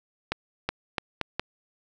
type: accelerating click train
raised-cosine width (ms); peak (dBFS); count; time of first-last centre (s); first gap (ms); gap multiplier
0.3; -10; 5; 0.32-1.396; 370; 0.79
effects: none